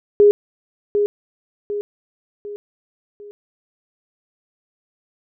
sine tone with echo, 411.7 Hz, G#4, 15 cents flat, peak -7 dBFS, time 0.2-0.31 s, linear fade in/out 0 ms, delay 750 ms, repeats 4, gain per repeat -7 dB, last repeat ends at 3.31 s, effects none

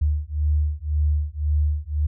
sine beating tone pair, 74 / 75.9 Hz, D2 / D#2, +14 / -42 cents, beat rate 1.9 Hz, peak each -22 / -22 dBFS, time 0.01-2.07 s, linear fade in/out 10 ms, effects none

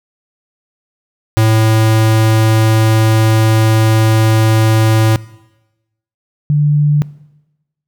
square / sine tone pair in turn, 110.5 / 147.5 Hz, A2 / D3, +8 / +8 cents, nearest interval perfect fourth, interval 500 cents, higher second, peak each -8 dBFS, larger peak neither, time 1.37-5.16 / 6.5-7.02 s, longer first, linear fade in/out 0 ms, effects noise-tail reverb RT60 1.0 s tail -20 dB re dry

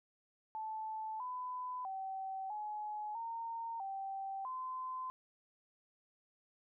sine tone with pitch steps, 874 / 1003 / 768 / 845 / 918 / 778 / 1028 Hz, A5 / B5 / G5 / G#5 / A#5 / G5 / C6, -12 / +26 / -36 / +30 / -27 / -13 / -31 cents, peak -39 dBFS, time 0.55-5.1 s, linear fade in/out 0 ms, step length 650 ms, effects none

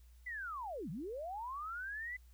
sine linear two-way sweep, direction down then up, 2031 to 138.59 to 2031 Hz, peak -40 dBFS, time 0.26-2.17 s, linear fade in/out 10 ms, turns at 0.9 s, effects added 60 Hz sine -57 dBFS peak until 2.33 s + white hiss -73 dBFS RMS until 2.33 s

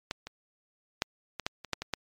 clicks, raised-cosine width 0.2 ms, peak -14 / -23 / -9 / -18 / -12 / -24 / -11 / -18 / -12 dBFS, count 9, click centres 0.111 / 0.27 / 1.021 / 1.397 / 1.465 / 1.647 / 1.733 / 1.82 / 1.937 s, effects MP3 96 kbps

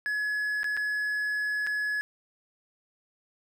triangle tone with dropouts, 1695 Hz, G#6, 35 cents sharp, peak -25 dBFS, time 0.06-2.01 s, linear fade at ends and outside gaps 0 ms, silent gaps 0.632-0.643 / 0.767-0.773 / 1.666-1.671 s, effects none

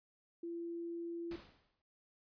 sine tone, 339.2 Hz, E4, 50 cents sharp, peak -40 dBFS, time 0.43-1.36 s, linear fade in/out 5 ms
pink noise with exponential decay, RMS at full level -49 dBFS, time 1.31-1.82 s, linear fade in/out 2 ms, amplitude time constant 110 ms
effects noise-tail reverb RT60 0.5 s tail -19 dB re dry + resampled to 11025 Hz

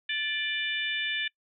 harmonic tone with a mistuned harmonic, 593 Hz, D5, 17 cents sharp, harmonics 3 / 4 / 5 / 6, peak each -32 / -33 / -34 / -35 dBFS, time 0.09-1.28 s, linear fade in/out 5 ms, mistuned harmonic 3, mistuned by -32 cents, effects noise-tail reverb RT60 0.1 s tail -25 dB re dry

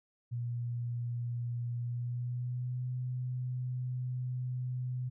sine tone with pitch glide, 119.8 to 125.9 Hz, A#2 to B2, +48 to +34 cents, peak -33 dBFS, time 0.31-5.1 s, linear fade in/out 20 ms, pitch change +86 cents, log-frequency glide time 1.78-2.89 s, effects none

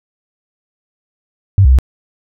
sine tone with pitch steps, 97.6 / 64.7 / 64.3 Hz, G2 / C2 / C2, -7 / -19 / -30 cents, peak -4 dBFS, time 1.58-1.787 s, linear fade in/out 0 ms, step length 69 ms, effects none

